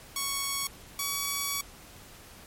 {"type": "tone pair in turn", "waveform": "5% pulse", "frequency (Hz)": [1111, 1130.4], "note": ["C#6", "C#6"], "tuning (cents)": [4, 34], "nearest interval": "unison", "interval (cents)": 30, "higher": "second", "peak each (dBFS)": -17, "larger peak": "neither", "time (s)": [[0.16, 0.67], [0.99, 1.61]], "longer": "second", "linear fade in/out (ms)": 2, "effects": ["pink hiss -50 dBFS RMS until 2.46 s", "MP3 64 kbps"]}